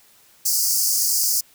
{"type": "high-pass noise", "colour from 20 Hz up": "pink", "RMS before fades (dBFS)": -20, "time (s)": [0.45, 1.41], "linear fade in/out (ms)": 10, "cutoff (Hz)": 4700, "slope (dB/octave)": 96, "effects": ["white hiss -54 dBFS RMS until 1.54 s"]}